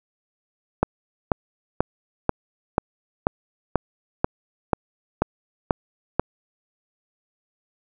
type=click train; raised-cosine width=1 ms; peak=-3 dBFS; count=12; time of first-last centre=0.83-6.196 s; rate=2.05 Hz; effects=none